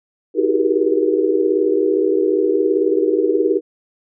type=tone cluster; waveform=sine; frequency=318.2 / 373.3 / 391.9 / 410.8 / 475.8 Hz; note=D#4 / F#4 / G4 / G#4 / A#4; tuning=+39 / +15 / 0 / -19 / +35 cents; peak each=-20 dBFS; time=0.34-3.61 s; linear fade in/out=50 ms; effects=none